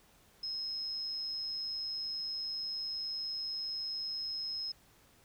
sine tone with amplitude modulation, 5150 Hz, E8, 41 cents flat, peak -34 dBFS, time 0.43-4.72 s, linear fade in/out 5 ms, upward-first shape sine, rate 221 Hz, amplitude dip 30%, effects pink hiss -64 dBFS RMS until 5.24 s

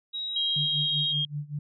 sine tone with pitch glide, 3826 to 3782 Hz, A#7 to A#7, +44 to +24 cents, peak -30 dBFS, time 0.13-1.13 s, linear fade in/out 20 ms, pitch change -20 cents, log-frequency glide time 0.42-0.96 s
sine tone, 3232 Hz, G#7, 48 cents flat, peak -25 dBFS, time 0.36-1.25 s, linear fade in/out 2 ms
sine tone with tremolo, 146.9 Hz, D3, 1 cent sharp, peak -28 dBFS, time 0.56-1.59 s, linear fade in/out 5 ms, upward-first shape sine, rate 5.2 Hz, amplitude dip 90%
effects none

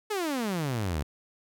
sawtooth exponential sweep, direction down, 440 to 68.8 Hz, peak -24 dBFS, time 0.1-1.03 s, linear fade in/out 10 ms, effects none

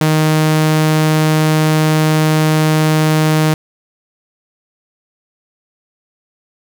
sawtooth tone, 155.7 Hz, D#3, 2 cents sharp, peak -6 dBFS, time 0.01-3.54 s, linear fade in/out 2 ms, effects none

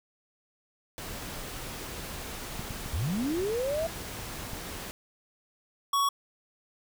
pink noise, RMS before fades -39 dBFS, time 0.98-4.91 s, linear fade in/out 0 ms
clicks, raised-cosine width 5 ms, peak -25 dBFS, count 4, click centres 2.595 / 2.707 / 2.86 / 4.534 s
sine linear sweep, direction up, 58.6 to 672 Hz, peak -27 dBFS, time 2.93-3.87 s, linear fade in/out 5 ms
square tone, 1118 Hz, C#6, 14 cents sharp, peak -24 dBFS, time 5.93-6.09 s, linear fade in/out 5 ms
effects none

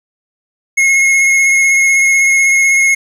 square tone with vibrato, 2165 Hz, C#7, 41 cents flat, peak -8 dBFS, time 0.77-2.95 s, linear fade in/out 10 ms, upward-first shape triangle, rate 16 Hz, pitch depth 18 cents each way, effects low-pass 10000 Hz 12 dB/octave + 7-bit

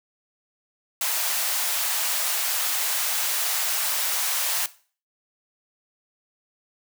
white high-pass noise, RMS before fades -25 dBFS, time 1.01-4.66 s, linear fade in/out 2 ms, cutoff 610 Hz, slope 24 dB/octave, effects noise-tail reverb RT60 0.4 s tail -17 dB re dry

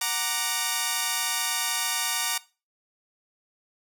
5% pulse chord, Gb augmented, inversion none, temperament equal with one note detuned, 740 / 932.3 / 1178.7 Hz, Gb5 / Bb5 / D6, 0 / 0 / +6 cents, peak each -20 / -16 / -18 dBFS, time 0.01-2.38 s, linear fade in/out 5 ms, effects noise-tail reverb RT60 0.3 s tail -19 dB re dry

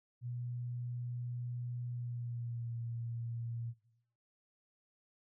sine tone with pitch glide, 121.7 to 116.94 Hz, B2 to A#2, -25 to +6 cents, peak -38 dBFS, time 0.21-3.74 s, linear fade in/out 50 ms, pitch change -69 cents, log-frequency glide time 1.9-2.75 s, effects noise-tail reverb RT60 0.8 s tail -18 dB re dry

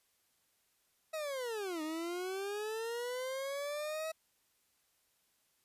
40% pulse linear two-way sweep, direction down then up, 645 to 305.3 to 645 Hz, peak -36 dBFS, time 1.13-4.12 s, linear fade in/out 10 ms, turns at 1.82 s, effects white hiss -75 dBFS RMS until 5.64 s + resampled to 32000 Hz

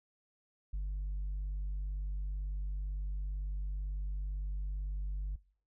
sine tone, 48.96 Hz, G1, 1 cent flat, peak -31 dBFS, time 0.73-5.36 s, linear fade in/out 10 ms, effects noise-tail reverb RT60 0.5 s tail -24 dB re dry + tanh soft clip ceiling -33 dBFS

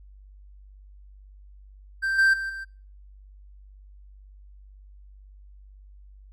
triangle tone with level steps, 1568 Hz, G6, in tune, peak -21 / -14 / -26 / -31 dBFS, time 2.02-2.65 s, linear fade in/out 20 ms, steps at 2.18 / 2.33 / 2.49 s, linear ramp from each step 10 ms, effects noise-tail reverb RT60 0.4 s tail -25 dB re dry + added 49 Hz sine -46 dBFS peak until 6.32 s

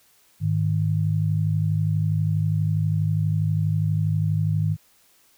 sine tone pair together, 103.1 / 155.42 Hz, G#2 / D#3, -12 / -2 cents, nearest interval perfect fifth, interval 710 cents, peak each -22 dBFS, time 0.4-4.77 s, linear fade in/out 50 ms, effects white hiss -59 dBFS RMS until 5.37 s

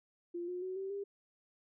sine tone with pitch steps, 346.7 / 359.3 / 372.4 / 386 / 400.1 Hz, F4 / F4 / F#4 / G4 / G4, -13 / +49 / +11 / -27 / +35 cents, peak -37 dBFS, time 0.34-1.04 s, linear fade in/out 10 ms, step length 140 ms, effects none

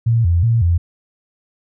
sine tone with vibrato, 99.5 Hz, G2, 26 cents sharp, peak -11 dBFS, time 0.06-0.78 s, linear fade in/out 10 ms, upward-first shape square, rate 2.7 Hz, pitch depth 260 cents each way, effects none

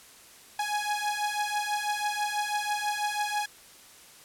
sawtooth beating tone pair, 830.6 / 836.7 Hz, G#5 / G#5, 0 / +13 cents, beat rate 6.1 Hz, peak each -27 dBFS, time 0.59-3.46 s, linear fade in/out 5 ms, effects white hiss -52 dBFS RMS until 4.24 s + low-pass 12000 Hz 12 dB/octave

